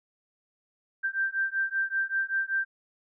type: beating tone pair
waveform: sine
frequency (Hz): 1569 / 1574.2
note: G6 / G6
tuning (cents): +1 / +7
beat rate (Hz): 5.2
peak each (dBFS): -29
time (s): 1.03-2.65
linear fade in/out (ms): 20
effects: none